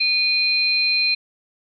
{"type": "tone pair together", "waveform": "sine", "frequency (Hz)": [2460, 4132], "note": ["D#7", "C8"], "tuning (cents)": [-20, -22], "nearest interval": "major sixth", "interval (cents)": 898, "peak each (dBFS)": -19, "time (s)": [0, 1.15], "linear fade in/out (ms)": 10, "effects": []}